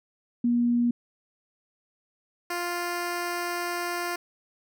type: tone pair in turn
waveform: sine / 10% pulse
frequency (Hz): 239.3 / 349.5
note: A#3 / F4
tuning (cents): +46 / +1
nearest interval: perfect fifth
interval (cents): 655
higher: second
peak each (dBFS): -20 / -20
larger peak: neither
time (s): 0.44-0.91 / 2.5-4.16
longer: second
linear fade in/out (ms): 5
effects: none